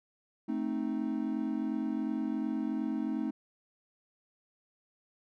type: chord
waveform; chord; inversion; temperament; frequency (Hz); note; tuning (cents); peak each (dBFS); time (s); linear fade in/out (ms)
triangle; A diminished; none; equal with one note detuned; 220 / 262.8 / 311.1; A3 / C4 / Eb4; 0 / +8 / 0; -33; 0.48-3.31; 10
effects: none